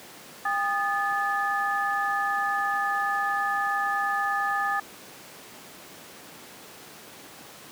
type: tone cluster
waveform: sine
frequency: 802 / 1231 / 1731 Hz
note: G5 / D#6 / A6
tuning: +39 / -19 / -29 cents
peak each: -28 dBFS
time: 0.45-4.8 s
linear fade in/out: 5 ms
effects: pink hiss -45 dBFS RMS until 7.71 s + high-pass 200 Hz 12 dB/octave